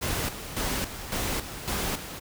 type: noise with tremolo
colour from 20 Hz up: pink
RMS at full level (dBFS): -29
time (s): 0.01-2.2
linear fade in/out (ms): 20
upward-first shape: square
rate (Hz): 1.8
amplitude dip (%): 65
effects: none